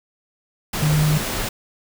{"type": "tone in noise", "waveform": "sine", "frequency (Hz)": 151.7, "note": "D#3", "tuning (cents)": -44, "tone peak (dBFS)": -15, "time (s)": [0.82, 1.18], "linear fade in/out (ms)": 5, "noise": "pink", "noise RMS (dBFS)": -25, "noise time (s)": [0.73, 1.49], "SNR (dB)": 7, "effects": []}